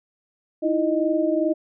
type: tone cluster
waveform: sine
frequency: 312.3 / 334.7 / 619 Hz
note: D#4 / E4 / D#5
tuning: +7 / +26 / -9 cents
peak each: -23 dBFS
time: 0.62-1.54 s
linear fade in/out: 20 ms
effects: none